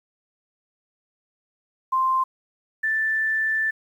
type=tone pair in turn; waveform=sine; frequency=1046.5 / 1764.1 Hz; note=C6 / A6; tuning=0 / +4 cents; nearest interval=major sixth; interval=904 cents; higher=second; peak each=-18 / -20 dBFS; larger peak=first; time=1.92-2.24 / 2.83-3.71 s; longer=second; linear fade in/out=10 ms; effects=9-bit